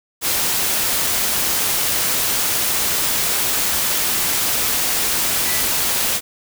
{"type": "tone in noise", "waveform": "sine", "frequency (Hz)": 1975.5, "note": "B6", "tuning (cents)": 0, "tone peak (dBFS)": -29, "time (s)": [5.43, 5.64], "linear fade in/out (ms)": 50, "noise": "white", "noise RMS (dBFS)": -19, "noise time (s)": [0.21, 6.21], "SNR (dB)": -13, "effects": []}